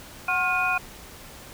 sine tone cluster, 739 / 1076 / 1415 / 2474 Hz, F#5 / C6 / F6 / D#7, -2 / +48 / +22 / -10 cents, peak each -28 / -29 / -26 / -25 dBFS, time 0.28-0.78 s, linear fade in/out 5 ms, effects pink hiss -44 dBFS RMS until 1.53 s

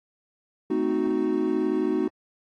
triangle chord, A diminished seventh, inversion none, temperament equal with one note detuned, 220 / 258.2 / 311.1 / 370 Hz, A3 / C4 / Eb4 / Gb4, 0 / -23 / 0 / 0 cents, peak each -29 / -27 / -24 / -24 dBFS, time 0.7-2.08 s, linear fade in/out 5 ms, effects AAC 32 kbps

